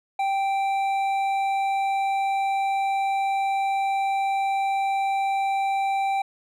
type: tone with hard clipping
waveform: triangle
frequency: 783 Hz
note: G5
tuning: 2 cents flat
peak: -23 dBFS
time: 0.19-6.22 s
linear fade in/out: 5 ms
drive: 11 dB
effects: none